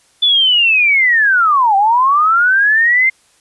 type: linear two-way sweep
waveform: sine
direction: down then up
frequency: 3500 to 768 to 2112 Hz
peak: -8 dBFS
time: 0.22-3.1 s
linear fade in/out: 10 ms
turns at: 1.76 s
effects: white hiss -53 dBFS RMS until 3.4 s + resampled to 24000 Hz